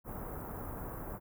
pink band-stop noise, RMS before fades -42 dBFS, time 0.04-1.2 s, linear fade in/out 50 ms, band 1300 to 14000 Hz, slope 24 dB/octave, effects none

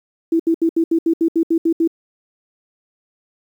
sine tone bursts, 329.6 Hz, E4, in tune, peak -12 dBFS, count 11, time 0.32-1.876 s, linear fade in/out 5 ms, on 76 ms, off 72 ms, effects 8-bit

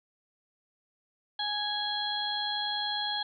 harmonic tone, 830.6 Hz, G#5, in tune, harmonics 1 / 2 / 4 / 5, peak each -35 / -38 / -33 / -35 dBFS, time 1.39-3.23 s, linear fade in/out 5 ms, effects none

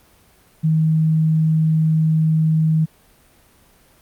sine tone, 158.3 Hz, D#3, 30 cents sharp, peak -13 dBFS, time 0.63-2.86 s, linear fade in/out 20 ms, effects pink hiss -53 dBFS RMS until 4.01 s + Opus 32 kbps

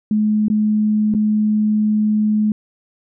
sine tone with dropouts, 212.9 Hz, G#3, 43 cents sharp, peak -13 dBFS, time 0.11-2.52 s, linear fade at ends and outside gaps 2 ms, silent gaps 0.483-0.5 / 1.14-1.148 s, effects none

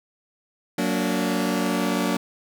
sawtooth chord, Gb augmented, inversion none, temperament just, 185 / 231.2 / 289.1 Hz, Gb3 / Bb3 / D4, 0 / -14 / -27 cents, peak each -22 dBFS, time 0.78-2.17 s, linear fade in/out 5 ms, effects none

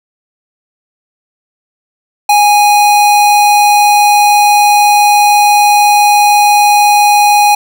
square tone, 827 Hz, G#5, 8 cents flat, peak -5 dBFS, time 2.29-7.55 s, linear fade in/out 5 ms, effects none

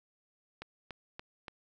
click train, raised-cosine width 0.3 ms, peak -26 dBFS, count 4, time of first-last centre 0.62-1.482 s, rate 3.48 Hz, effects none

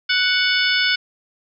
harmonic tone with a mistuned harmonic, 741 Hz, F#5, 2 cents sharp, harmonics 2 / 3 / 4 / 5 / 6 / 7, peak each -20 / -22 / -23 / -24 / -25 / -25 dBFS, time 0.09-0.96 s, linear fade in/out 10 ms, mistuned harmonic 5, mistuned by -82 cents, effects none

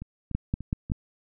two click trains, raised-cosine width 5 ms, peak -24 / -13 dBFS, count 4 / 4, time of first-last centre 0.02-0.9 / 0.35-0.918 s, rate 3.41 / 5.28 Hz, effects none

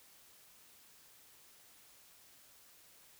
silence, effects white hiss -62 dBFS RMS until 3.19 s

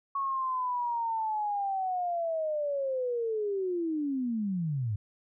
sine linear sweep, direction down, 1108.7 to 97.7 Hz, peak -28 dBFS, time 0.15-4.96 s, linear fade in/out 5 ms, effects none

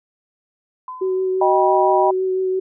sine tone with exponential decay, 1017 Hz, C6, 50 cents flat, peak -26 dBFS, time 0.88-1.48 s, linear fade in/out 2 ms, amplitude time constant 130 ms
sine tone with vibrato, 375 Hz, F#4, 23 cents sharp, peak -17 dBFS, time 1.01-2.6 s, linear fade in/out 10 ms, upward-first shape triangle, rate 5.9 Hz, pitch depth 15 cents each way
sine chord, Eb augmented, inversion none, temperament equal with one note detuned, 622.3 / 784 / 968.6 Hz, Eb5 / G5 / B5, 0 / 0 / -34 cents, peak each -18 dBFS, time 1.41-2.11 s, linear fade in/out 5 ms
effects none

